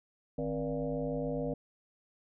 sine tone with frequency modulation, 370 Hz, F#4, in tune, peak -31 dBFS, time 0.38-1.54 s, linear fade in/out 5 ms, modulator 107 Hz, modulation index 2.4, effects none

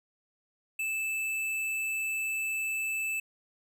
sine tone with hard clipping, 2631 Hz, E7, 4 cents flat, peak -31 dBFS, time 0.79-3.2 s, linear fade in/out 5 ms, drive 12 dB, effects none

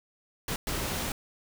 pink noise bursts at uneven times, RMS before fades -32 dBFS, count 2, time 0.48-0.56 / 0.67-1.12 s, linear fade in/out 2 ms, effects none

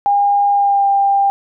sine tone with pitch glide, 809 to 795.1 Hz, G#5 to G5, -46 to +24 cents, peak -10 dBFS, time 0.06-1.3 s, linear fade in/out 0 ms, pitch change -30 cents, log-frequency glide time 0.5-0.88 s, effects none

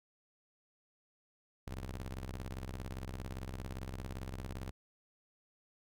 sawtooth ring-modulated tone, 65 Hz, C2, 11 cents flat, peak -34 dBFS, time 1.67-4.71 s, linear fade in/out 5 ms, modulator 23.7 Hz, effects none

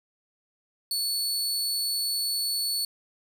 sawtooth tone, 4435 Hz, C#8, in tune, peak -23 dBFS, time 0.91-2.85 s, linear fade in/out 2 ms, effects none

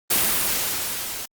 white noise with level ramp, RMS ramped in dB -18 to -32 dBFS, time 0.1-1.26 s, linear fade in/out 10 ms, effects Opus 24 kbps

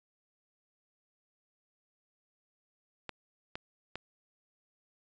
clicks, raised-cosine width 0.3 ms, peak -22 dBFS, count 3, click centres 3.093 / 3.555 / 3.956 s, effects resampled to 16000 Hz

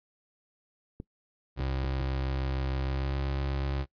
clicks, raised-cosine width 3 ms, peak -25 dBFS, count 4, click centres 1.001 / 1.599 / 1.844 / 2.006 s
30% pulse tone with pitch glide, 66.5 to 68.41 Hz, C2 to C#2, +29 to -22 cents, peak -26 dBFS, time 1.56-3.86 s, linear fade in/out 50 ms, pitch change +49 cents, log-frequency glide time 2.83-3.22 s
effects noise-tail reverb RT60 0.1 s tail -23 dB re dry + resampled to 11025 Hz

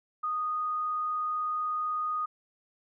sine tone, 1238 Hz, D#6, 9 cents flat, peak -28 dBFS, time 0.23-2.26 s, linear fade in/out 10 ms, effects none

